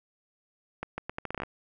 accelerating click train, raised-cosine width 0.5 ms, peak -18 dBFS, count 11, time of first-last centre 0.83-1.434 s, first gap 150 ms, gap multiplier 0.77, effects none

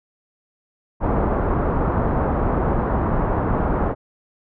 pink low-pass noise, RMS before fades -20 dBFS, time 1-3.95 s, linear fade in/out 50 ms, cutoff 1200 Hz, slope 24 dB/octave, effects none

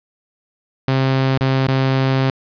sawtooth tone with dropouts, 133 Hz, C3, 29 cents sharp, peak -10 dBFS, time 0.88-2.3 s, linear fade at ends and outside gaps 2 ms, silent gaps 1.377-1.409 / 1.672-1.683 s, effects resampled to 11025 Hz + 8-bit

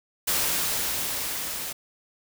white noise with level ramp, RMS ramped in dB -24 to -33 dBFS, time 0.27-1.73 s, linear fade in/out 10 ms, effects none

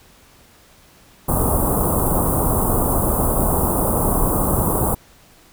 pink band-stop noise, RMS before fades -18 dBFS, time 1.28-4.95 s, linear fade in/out 10 ms, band 1200 to 9000 Hz, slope 48 dB/octave, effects pink hiss -50 dBFS RMS until 5.52 s

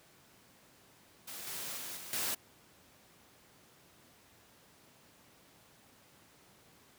white noise with level steps, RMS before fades -45 / -41 / -43 / -47 / -35 dBFS, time 1.27-2.35 s, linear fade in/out 10 ms, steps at 1.47 / 1.77 / 1.97 / 2.13 s, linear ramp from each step 2 ms, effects pink hiss -62 dBFS RMS until 6.98 s + high-pass 100 Hz 12 dB/octave

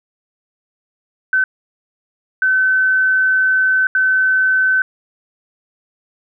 sine tone bursts at uneven times, 1524 Hz, G6, 49 cents flat, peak -11 dBFS, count 3, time 1.33-1.44 / 2.42-3.87 / 3.95-4.82 s, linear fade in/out 2 ms, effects none

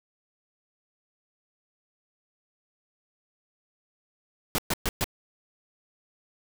pink noise bursts, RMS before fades -26 dBFS, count 4, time 4.55-5.042 s, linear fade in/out 0 ms, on 33 ms, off 120 ms, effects none

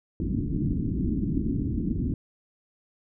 white low-pass noise, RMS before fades -27 dBFS, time 0.2-2.14 s, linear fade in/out 2 ms, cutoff 310 Hz, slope 48 dB/octave, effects none

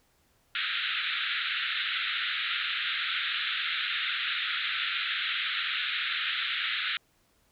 white band-pass noise, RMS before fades -31 dBFS, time 0.55-6.97 s, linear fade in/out 2 ms, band 1300 to 3900 Hz, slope 96 dB/octave, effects pink hiss -68 dBFS RMS until 7.51 s

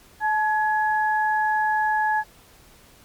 sine tone pair together, 862 / 1678.8 Hz, A5 / G#6, -36 / +18 cents, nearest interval octave, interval 1154 cents, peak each -20 / -24 dBFS, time 0.2-2.24 s, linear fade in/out 50 ms, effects pink hiss -52 dBFS RMS until 3.04 s + MP3 96 kbps

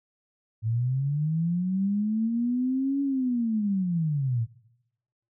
sine linear two-way sweep, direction up then down, 107.9 to 281.2 to 107.9 Hz, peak -23 dBFS, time 0.62-4.47 s, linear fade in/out 50 ms, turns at 3.02 s, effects noise-tail reverb RT60 0.9 s tail -21 dB re dry

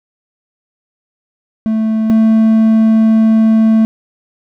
triangle tone pair in turn, 220 / 221.5 Hz, A3 / A3, 0 / +12 cents, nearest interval unison, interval 12 cents, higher second, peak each -9 / -4 dBFS, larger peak second, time 1.66-2.1 / 2.1-3.85 s, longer second, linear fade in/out 0 ms, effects none

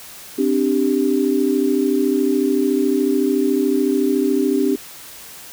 sine chord, C suspended second, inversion none, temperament equal with one note detuned, 261.6 / 295.4 / 392 Hz, C4 / D4 / G4, 0 / +10 / 0 cents, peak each -19 dBFS, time 0.38-4.76 s, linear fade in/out 10 ms, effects white hiss -38 dBFS RMS until 5.52 s

